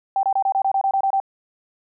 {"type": "tone bursts", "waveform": "sine", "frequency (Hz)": 780, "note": "G5", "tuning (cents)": -9, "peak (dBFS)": -16, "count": 11, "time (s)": [0.16, 1.201], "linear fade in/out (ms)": 2, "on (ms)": 71, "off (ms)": 26, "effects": []}